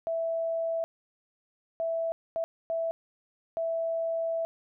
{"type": "tone bursts at uneven times", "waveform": "sine", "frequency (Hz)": 659.3, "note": "E5", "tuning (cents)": 0, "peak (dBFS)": -27, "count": 5, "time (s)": [[0.07, 0.84], [1.8, 2.12], [2.36, 2.44], [2.7, 2.91], [3.57, 4.45]], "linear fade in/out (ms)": 0, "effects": []}